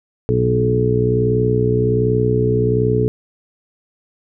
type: harmonic tone with a mistuned harmonic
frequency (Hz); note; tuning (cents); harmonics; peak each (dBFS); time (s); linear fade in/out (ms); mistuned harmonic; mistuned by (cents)
61.3; B1; -12; 1 / 2 / 3 / 4 / 5 / 6 / 7; -29 / -17 / -25 / -24 / -27 / -25 / -17; 0.29-3.08; 0; 2; -22
effects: none